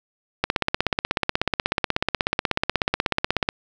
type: click train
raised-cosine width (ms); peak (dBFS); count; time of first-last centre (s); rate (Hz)
0.3; -3; 51; 0.44-3.489; 16.4
effects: none